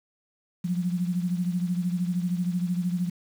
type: beating tone pair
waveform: sine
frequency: 176.1 / 189.1 Hz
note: F3 / F#3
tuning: +15 / +38 cents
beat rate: 13 Hz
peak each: -25 / -31 dBFS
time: 0.64-3.1 s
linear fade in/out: 10 ms
effects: 8-bit